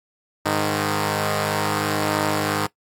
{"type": "tone pair together", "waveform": "5% pulse", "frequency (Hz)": [102.93, 154.1], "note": ["G#2", "D#3"], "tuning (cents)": [-15, -16], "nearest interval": "perfect fifth", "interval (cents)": 699, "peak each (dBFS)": -12, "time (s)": [0.45, 2.67], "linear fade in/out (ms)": 10, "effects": ["noise-tail reverb RT60 0.1 s tail -20 dB re dry", "AAC 64 kbps"]}